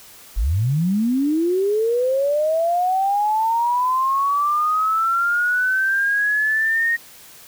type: linear sweep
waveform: sine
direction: up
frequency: 40 to 1867 Hz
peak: -16 dBFS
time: 0.36-6.97 s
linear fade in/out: 20 ms
effects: white hiss -44 dBFS RMS until 7.47 s